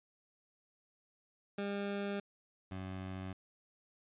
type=tone pair in turn; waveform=20% pulse; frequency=201.1 / 94.14 Hz; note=G3 / F#2; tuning=+44 / +30 cents; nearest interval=octave + minor second; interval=1314 cents; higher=first; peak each=-31 / -36 dBFS; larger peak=first; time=1.58-2.2 / 2.71-3.33 s; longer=neither; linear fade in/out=5 ms; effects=resampled to 8000 Hz